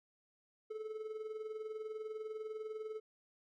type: tone with tremolo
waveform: triangle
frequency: 434.6 Hz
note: A4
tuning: 21 cents flat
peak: -36 dBFS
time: 0.7-3 s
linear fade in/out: 10 ms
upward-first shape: triangle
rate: 20 Hz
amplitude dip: 70%
effects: none